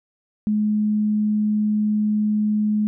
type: tone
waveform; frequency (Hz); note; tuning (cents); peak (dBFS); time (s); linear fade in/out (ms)
sine; 211.6; G#3; +33; -17; 0.47-2.87; 0
effects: none